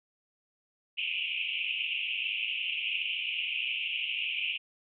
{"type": "band-pass noise", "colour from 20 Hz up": "white", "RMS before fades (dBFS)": -33, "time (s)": [0.97, 4.58], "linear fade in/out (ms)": 20, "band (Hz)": [2400, 3000], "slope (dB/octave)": 96, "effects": []}